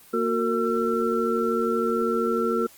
sine tone cluster, 233.3 / 364.4 / 457.3 / 1346 Hz, A#3 / F#4 / A#4 / E6, +2 / -26 / -33 / +36 cents, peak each -27 / -27 / -25 / -28 dBFS, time 0.13-2.67 s, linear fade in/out 10 ms, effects white hiss -51 dBFS RMS until 2.77 s + Opus 24 kbps

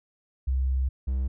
sine / triangle tone pair in turn, 65.41 / 65.18 Hz, C2 / C2, 0 / -6 cents, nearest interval unison, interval 6 cents, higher first, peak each -22 dBFS, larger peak neither, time 0.47-0.89 / 1.07-1.28 s, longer first, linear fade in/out 10 ms, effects none

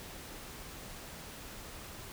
silence, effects pink hiss -47 dBFS RMS until 2.12 s

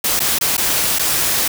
white noise with dropouts, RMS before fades -17 dBFS, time 0.04-1.48 s, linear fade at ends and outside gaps 5 ms, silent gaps 0.194-0.202 / 0.387-0.41 / 0.568-0.578 / 0.987-0.993 s, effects none

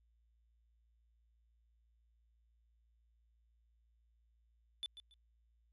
triangle tone with echo, 3500 Hz, A7, 10 cents flat, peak -37 dBFS, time 4.83-4.86 s, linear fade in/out 0 ms, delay 140 ms, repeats 2, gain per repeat -12 dB, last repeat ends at 5.14 s, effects added 57 Hz sine -70 dBFS peak until 5.72 s + resampled to 32000 Hz

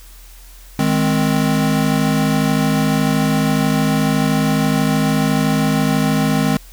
square chord, Ab major, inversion second, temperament equal, 155.56 / 207.7 / 261.6 Hz, Eb3 / Ab3 / C4, 0 / 0 / 0 cents, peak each -19 dBFS, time 0.79-6.57 s, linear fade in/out 2 ms, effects added 42 Hz sine -38 dBFS peak until 6.72 s + white hiss -45 dBFS RMS until 6.72 s

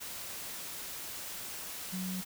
sine tone in noise, 185.4 Hz, F#3, 4 cents sharp, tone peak -35 dBFS, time 1.92-2.22 s, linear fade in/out 20 ms, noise white, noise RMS -42 dBFS, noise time 0-2.25 s, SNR +4 dB, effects none

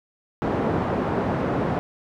pink band-pass noise, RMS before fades -24 dBFS, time 0.42-1.79 s, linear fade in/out 0 ms, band 130 to 910 Hz, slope 12 dB/octave, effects none

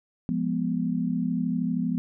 sine chord, F diminished, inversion none, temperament equal, 174.61 / 207.7 / 246.9 Hz, F3 / Ab3 / Cb4, 0 / 0 / 0 cents, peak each -28 / -30 / -27 dBFS, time 0.29-1.98 s, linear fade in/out 0 ms, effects none

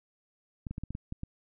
clicks, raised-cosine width 5 ms, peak -24 dBFS, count 8, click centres 0.668 / 0.71 / 0.781 / 0.836 / 0.906 / 0.951 / 1.124 / 1.234 s, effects none

